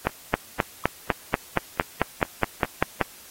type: accelerating click train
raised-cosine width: 0.5 ms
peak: -4 dBFS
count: 14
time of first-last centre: 0.07-3.013 s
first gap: 270 ms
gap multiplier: 0.97
effects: white hiss -47 dBFS RMS until 3.3 s + AAC 48 kbps